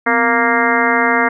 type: harmonic tone with a mistuned harmonic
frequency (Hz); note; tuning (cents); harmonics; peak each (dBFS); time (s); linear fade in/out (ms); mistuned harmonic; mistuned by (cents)
233.1; A#3; 0; 1 / 2 / 3 / 4 / 5 / 6 / 7 / 8 / 9; -20 / -20 / -20 / -20 / -20 / -20 / -20 / -20 / -20; 0.06-1.29; 10; 1; +150
effects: none